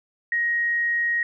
sine tone, 1882 Hz, A#6, 16 cents sharp, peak -20 dBFS, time 0.32-1.23 s, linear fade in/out 2 ms, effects none

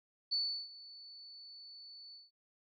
sine tone with ADSR envelope, 4473 Hz, C#8, 15 cents sharp, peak -30 dBFS, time 0.31-2.31 s, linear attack 19 ms, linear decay 350 ms, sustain -20 dB, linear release 170 ms, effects none

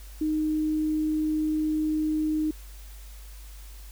sine tone, 309.1 Hz, D#4, 11 cents flat, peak -23 dBFS, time 0.21-2.51 s, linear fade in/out 5 ms, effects added 50 Hz sine -41 dBFS peak until 3.91 s + white hiss -52 dBFS RMS until 3.91 s

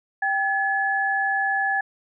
sine tone pair together, 786 / 1706.4 Hz, G5 / G#6, +4 / +46 cents, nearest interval octave + minor second, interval 1342 cents, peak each -24 / -22 dBFS, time 0.22-1.81 s, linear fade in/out 5 ms, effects none

